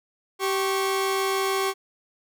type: tone pair together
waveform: sawtooth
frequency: 387.4 / 1095.7 Hz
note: G4 / C#6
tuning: -20 / -20 cents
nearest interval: octave + tritone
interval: 1800 cents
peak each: -20 / -24 dBFS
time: 0.39-1.74 s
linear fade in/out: 50 ms
effects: none